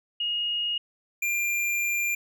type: tone pair in turn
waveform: sine / square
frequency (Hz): 2868 / 2388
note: F7 / D7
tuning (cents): +45 / +28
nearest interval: minor third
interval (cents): 317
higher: first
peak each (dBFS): -25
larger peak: neither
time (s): 0.2-0.78 / 1.22-2.15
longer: second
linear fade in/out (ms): 5
effects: none